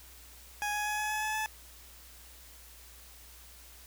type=tone with pitch steps; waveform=20% pulse; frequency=830.6 / 836.4 / 842.2 / 848.1 / 854 / 859.9 / 865.9 Hz; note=G#5 / G#5 / G#5 / G#5 / G#5 / A5 / A5; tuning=0 / +12 / +24 / +36 / +48 / -40 / -28 cents; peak=-26 dBFS; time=0.62-1.46 s; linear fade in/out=0 ms; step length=120 ms; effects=added 60 Hz sine -55 dBFS peak until 3.86 s + white hiss -54 dBFS RMS until 3.86 s